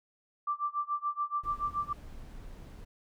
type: tone with tremolo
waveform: sine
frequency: 1174.7 Hz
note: D6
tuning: in tune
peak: -27 dBFS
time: 0.47-1.93 s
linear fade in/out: 5 ms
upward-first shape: sine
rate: 7 Hz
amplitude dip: 95%
type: noise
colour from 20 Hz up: brown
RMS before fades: -46 dBFS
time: 1.43-2.85 s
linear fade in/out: 10 ms
effects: none